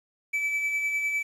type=tone with tremolo; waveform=triangle; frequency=2307 Hz; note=D7; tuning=31 cents flat; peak=-22 dBFS; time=0.33-1.23 s; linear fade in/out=10 ms; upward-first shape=sine; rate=9.9 Hz; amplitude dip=35%; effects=resampled to 32000 Hz + 9-bit